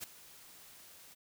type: noise with ADSR envelope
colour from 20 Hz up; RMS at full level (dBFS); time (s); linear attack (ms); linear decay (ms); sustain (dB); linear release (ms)
white; -39; 0-1.15; 35; 8; -17; 20
effects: none